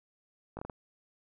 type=slowing click train; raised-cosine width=1 ms; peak=-26 dBFS; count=5; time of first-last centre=0.57-0.698 s; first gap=19 ms; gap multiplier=1.36; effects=none